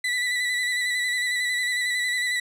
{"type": "tone with vibrato", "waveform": "35% pulse", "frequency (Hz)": 1975.5, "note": "B6", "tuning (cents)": 0, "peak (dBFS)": -21, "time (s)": [0.04, 2.4], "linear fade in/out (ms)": 5, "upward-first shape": "square", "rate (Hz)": 11, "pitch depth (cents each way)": 23, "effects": ["low-pass 10000 Hz 12 dB/octave"]}